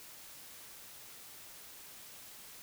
silence, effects white hiss -52 dBFS RMS until 2.62 s

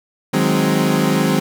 30% pulse chord, Ab dominant seventh, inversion second, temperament equal, 155.56 / 185 / 207.7 / 261.6 Hz, Eb3 / Gb3 / Ab3 / C4, 0 / 0 / 0 / 0 cents, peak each -17 dBFS, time 0.33-1.4 s, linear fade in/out 10 ms, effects none

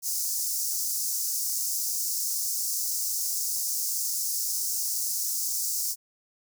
pink high-pass noise, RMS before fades -29 dBFS, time 0.02-5.96 s, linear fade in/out 50 ms, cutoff 5200 Hz, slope 48 dB/octave, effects none

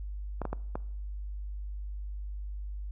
clicks, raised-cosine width 1 ms, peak -19 dBFS, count 4, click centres 0.417 / 0.453 / 0.53 / 0.755 s, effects noise-tail reverb RT60 0.7 s tail -22 dB re dry + added 50 Hz sine -35 dBFS peak until 2.91 s

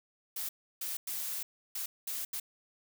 blue noise bursts at uneven times, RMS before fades -37 dBFS, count 6, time 0.36-0.49 / 0.81-0.97 / 1.07-1.43 / 1.75-1.86 / 2.07-2.25 / 2.33-2.4 s, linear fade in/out 5 ms, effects none

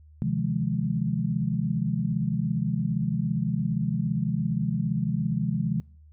sine chord, F minor seventh, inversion second, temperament just, 130.96 / 157.15 / 174.61 / 209.5 Hz, C3 / Eb3 / F3 / Ab3, +2 / +18 / 0 / +15 cents, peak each -29 dBFS, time 0.22-5.8 s, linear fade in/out 0 ms, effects noise-tail reverb RT60 0.5 s tail -25 dB re dry + added 76 Hz sine -49 dBFS peak until 6.12 s

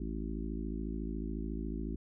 harmonic tone with a mistuned harmonic, 54 Hz, A1, 32 cents flat, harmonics 1 / 3 / 4 / 5 / 6 / 7, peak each -38 / -44 / -42 / -43 / -44 / -48 dBFS, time 0-1.96 s, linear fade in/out 5 ms, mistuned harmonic 1, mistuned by +18 cents, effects none

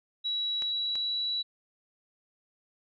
sine tone with pitch glide, 3900 to 3925 Hz, B7 to B7, -23 to -11 cents, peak -28 dBFS, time 0.24-1.43 s, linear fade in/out 20 ms, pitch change +12 cents, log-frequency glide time 0.64-1.21 s
clicks, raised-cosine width 0.2 ms, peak -23 / -24 dBFS, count 2, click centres 0.622 / 0.955 s
effects none

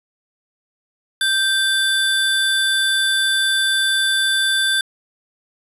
square tone pair together, 1567 / 3518 Hz, G6 / A7, -1 / -1 cents, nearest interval octave + major second, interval 1400 cents, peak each -19 dBFS, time 1.21-4.81 s, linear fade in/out 2 ms, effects resampled to 32000 Hz

